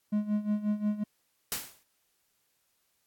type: tone with tremolo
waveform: triangle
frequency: 209.6 Hz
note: G#3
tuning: 16 cents sharp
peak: -22 dBFS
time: 0.12-1.04 s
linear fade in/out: 10 ms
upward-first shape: sine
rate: 5.6 Hz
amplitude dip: 80%
type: noise with exponential decay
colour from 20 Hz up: white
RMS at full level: -29 dBFS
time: 1.52-1.83 s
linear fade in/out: 0 ms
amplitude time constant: 66 ms
effects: white hiss -74 dBFS RMS until 3.06 s + AAC 64 kbps